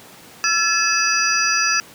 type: tone cluster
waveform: sine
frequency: 1345 / 1716 / 2596 / 4844 / 5860 Hz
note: E6 / A6 / E7 / D#8 / F#8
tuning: +34 / -44 / -27 / -47 / -18 cents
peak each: -22 dBFS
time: 0.44-1.8 s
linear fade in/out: 0 ms
effects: pink hiss -43 dBFS RMS until 1.94 s + high-pass 150 Hz 12 dB/octave